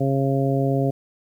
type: harmonic tone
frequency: 136.3 Hz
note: C#3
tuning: 29 cents flat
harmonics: 1 / 2 / 3 / 4 / 5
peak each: -21 / -24 / -26 / -27 / -28 dBFS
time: 0-0.91 s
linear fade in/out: 10 ms
effects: 9-bit